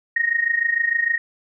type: tone with amplitude modulation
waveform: sine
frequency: 1864.7 Hz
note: A#6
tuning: in tune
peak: -14 dBFS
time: 0.16-1.18 s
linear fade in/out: 5 ms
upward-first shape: sine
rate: 26.6 Hz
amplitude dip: 80%
effects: none